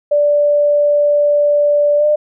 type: tone with pitch glide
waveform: sine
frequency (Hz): 585 to 599.4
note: D5 to D5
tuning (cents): -7 to +35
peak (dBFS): -9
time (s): 0.11-2.16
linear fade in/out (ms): 10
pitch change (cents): +42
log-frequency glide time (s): 1.97-2.05
effects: none